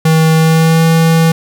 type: tone with pitch glide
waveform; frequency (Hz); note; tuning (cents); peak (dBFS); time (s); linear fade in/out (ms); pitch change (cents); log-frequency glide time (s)
square; 160 to 163.36; D#3 to E3; +49 to -15; -7; 0.05-1.32; 5; +36; 0.35-0.85
effects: 8-bit